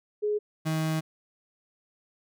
sine / 35% pulse tone pair in turn, 419 / 158.4 Hz, G#4 / D#3, +15 / +31 cents, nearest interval octave + perfect fourth, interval 1684 cents, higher first, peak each -24 dBFS, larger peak neither, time 0.22-0.39 / 0.65-1.01 s, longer second, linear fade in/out 20 ms, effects none

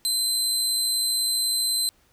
25% pulse tone, 4078 Hz, C8, 45 cents flat, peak -17 dBFS, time 0.05-1.89 s, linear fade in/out 0 ms, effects pink hiss -62 dBFS RMS until 2.12 s

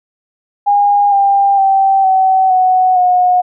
sine tone with pitch steps, 814 / 795.4 / 777.2 / 759.5 / 742.1 / 725.2 Hz, G#5 / G5 / G5 / F#5 / F#5 / F#5, -35 / +25 / -15 / +45 / +5 / -35 cents, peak -7 dBFS, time 0.66-3.42 s, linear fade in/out 20 ms, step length 460 ms, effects none

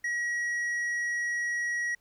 sine tone with tanh clipping, 1910 Hz, A#6, 42 cents sharp, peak -29 dBFS, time 0.04-1.95 s, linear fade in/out 5 ms, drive 6 dB, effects pink hiss -70 dBFS RMS until 2 s

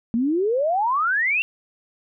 sine exponential sweep, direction up, 221.8 to 2776 Hz, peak -18 dBFS, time 0.14-1.42 s, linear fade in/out 0 ms, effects none

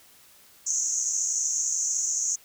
white band-pass noise, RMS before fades -27 dBFS, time 0.66-2.36 s, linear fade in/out 10 ms, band 6100 to 7000 Hz, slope 96 dB/octave, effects white hiss -55 dBFS RMS until 2.44 s

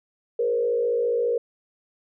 sine tone with frequency modulation, 474.8 Hz, A#4, 32 cents sharp, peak -20 dBFS, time 0.39-1.38 s, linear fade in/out 5 ms, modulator 54.7 Hz, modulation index 0.77, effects none

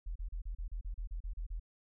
sine tone bursts, 41.2 Hz, E1, in tune, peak -36 dBFS, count 12, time 0.06-1.598 s, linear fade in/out 10 ms, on 97 ms, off 34 ms, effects none

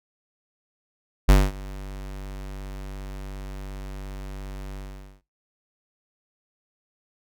square tone with ADSR envelope, 48.62 Hz, G1, 13 cents flat, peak -10 dBFS, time 1.28-5.22 s, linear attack 15 ms, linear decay 220 ms, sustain -23 dB, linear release 450 ms, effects noise-tail reverb RT60 0.2 s tail -17 dB re dry

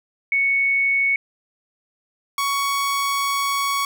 sine / sawtooth tone pair in turn, 2217 / 1116.9 Hz, C#7 / C#6, 0 / +13 cents, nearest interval octave, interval 1187 cents, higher first, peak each -16 dBFS, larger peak neither, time 0.32-1.16 / 2.38-3.85 s, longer second, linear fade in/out 2 ms, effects none

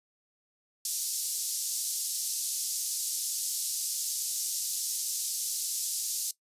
pink band-pass noise, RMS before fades -33 dBFS, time 0.85-6.31 s, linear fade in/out 2 ms, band 5200 to 13000 Hz, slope 24 dB/octave, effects noise-tail reverb RT60 0.1 s tail -18 dB re dry + resampled to 32000 Hz

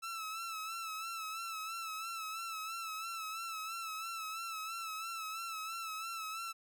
sawtooth tone with vibrato, 1317 Hz, E6, 2 cents flat, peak -36 dBFS, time 0.02-6.53 s, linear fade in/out 20 ms, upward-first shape sine, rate 3 Hz, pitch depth 53 cents each way, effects none

